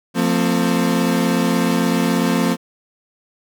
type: chord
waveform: 35% pulse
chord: F major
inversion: none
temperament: equal with one note detuned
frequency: 174.61 / 225.1 / 261.6 Hz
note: F3 / A3 / C4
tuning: 0 / +40 / 0 cents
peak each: -18 dBFS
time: 0.14-2.57 s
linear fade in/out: 50 ms
effects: none